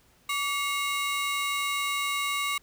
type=ring-modulated tone; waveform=30% pulse; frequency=1661.2 Hz; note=G#6; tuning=in tune; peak=-21 dBFS; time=0.29-2.58 s; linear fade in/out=5 ms; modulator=514 Hz; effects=pink hiss -62 dBFS RMS until 2.62 s